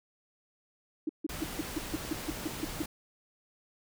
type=tone bursts; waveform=sine; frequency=311.1 Hz; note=D#4; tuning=in tune; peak=-28 dBFS; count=11; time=1.07-2.823 s; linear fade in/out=5 ms; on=23 ms; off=150 ms
type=noise; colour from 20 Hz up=pink; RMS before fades=-40 dBFS; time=1.29-2.86 s; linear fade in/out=5 ms
type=clicks; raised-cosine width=2 ms; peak=-30 dBFS; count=6; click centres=2.051 / 2.145 / 2.32 / 2.6 / 2.645 / 2.834 s
effects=none